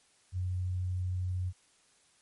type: tone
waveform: sine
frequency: 91.3 Hz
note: F#2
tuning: 23 cents flat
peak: -30 dBFS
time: 0.32-1.53 s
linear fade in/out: 50 ms
effects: white hiss -66 dBFS RMS until 2.21 s + MP3 48 kbps